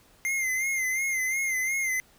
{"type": "tone with vibrato", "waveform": "square", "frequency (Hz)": 2094, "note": "C7", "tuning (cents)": 1, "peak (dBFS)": -26, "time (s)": [0.25, 2], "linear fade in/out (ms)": 0, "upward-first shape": "sine", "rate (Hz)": 2.8, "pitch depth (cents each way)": 59, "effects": ["pink hiss -59 dBFS RMS until 2.18 s"]}